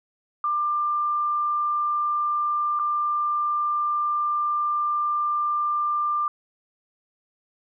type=tone with dropouts; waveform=sine; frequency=1191 Hz; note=D6; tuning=24 cents sharp; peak=-21 dBFS; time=0.44-6.28 s; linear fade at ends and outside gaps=2 ms; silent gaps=2.791-2.796 s; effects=none